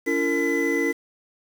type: tone cluster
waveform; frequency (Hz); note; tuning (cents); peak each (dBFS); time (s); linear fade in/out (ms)
triangle; 285 / 339.4 / 457.8 / 2004; C#4 / F4 / A#4 / B6; +48 / -49 / -31 / +25; -24; 0.06-0.93; 20
effects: 7-bit